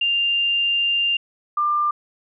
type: tone pair in turn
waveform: sine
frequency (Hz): 2794 / 1193.5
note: F7 / D6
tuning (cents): 0 / +28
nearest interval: octave + minor third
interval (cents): 1472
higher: first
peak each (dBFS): -17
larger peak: neither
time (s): 0.01-1.17 / 1.57-1.91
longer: first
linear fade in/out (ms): 5
effects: none